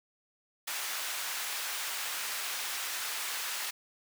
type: high-pass noise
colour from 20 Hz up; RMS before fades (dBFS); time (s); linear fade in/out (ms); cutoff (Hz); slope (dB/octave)
pink; -36; 0.67-3.71; 10; 1300; 12
effects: none